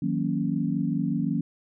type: chord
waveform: sine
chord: D# minor seventh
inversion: none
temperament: equal with one note detuned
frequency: 159.57 / 185 / 233.1 / 277.2 Hz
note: D#3 / F#3 / A#3 / C#4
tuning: +44 / 0 / 0 / 0 cents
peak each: -29 dBFS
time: 0.02-1.41 s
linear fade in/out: 5 ms
effects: none